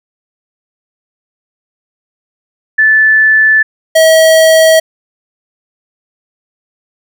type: tone pair in turn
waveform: sine / square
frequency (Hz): 1748 / 641.7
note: A6 / E5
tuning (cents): -12 / -47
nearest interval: octave + perfect fourth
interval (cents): 1735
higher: first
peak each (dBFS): -4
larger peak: neither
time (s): 2.78-3.63 / 3.95-4.8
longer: neither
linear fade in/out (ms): 10
effects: none